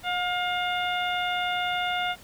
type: harmonic tone with a mistuned harmonic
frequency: 710 Hz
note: F5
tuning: 28 cents sharp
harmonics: 1 / 2 / 3 / 4 / 5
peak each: -28 / -31 / -33 / -34 / -35 dBFS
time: 0.03-2.16 s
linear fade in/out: 50 ms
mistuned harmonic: 1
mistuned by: +24 cents
effects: pink hiss -50 dBFS RMS until 2.23 s